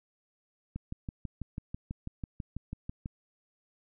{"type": "click train", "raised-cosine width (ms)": 5, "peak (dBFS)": -24, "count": 15, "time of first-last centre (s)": [0.76, 3.059], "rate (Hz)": 6.09, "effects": []}